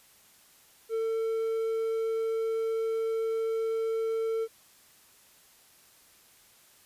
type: tone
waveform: triangle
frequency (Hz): 448.7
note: A4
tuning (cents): +34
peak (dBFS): -25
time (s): 0.89-4.48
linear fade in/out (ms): 50
effects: white hiss -59 dBFS RMS until 6.85 s + resampled to 32000 Hz